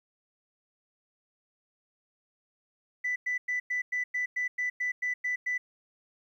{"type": "tone bursts", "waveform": "sine", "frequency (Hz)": 1987, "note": "B6", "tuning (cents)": 10, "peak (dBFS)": -26, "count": 12, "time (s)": [3.04, 5.58], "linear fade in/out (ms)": 10, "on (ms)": 120, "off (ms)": 100, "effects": ["tanh soft clip ceiling -24 dBFS", "11-bit"]}